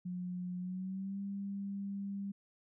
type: tone with pitch glide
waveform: sine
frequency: 180 to 198.57 Hz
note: F#3 to G3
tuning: -47 to +23 cents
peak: -37 dBFS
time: 0.05-2.32 s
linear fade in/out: 10 ms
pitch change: +170 cents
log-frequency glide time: 0.59-1.2 s
effects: none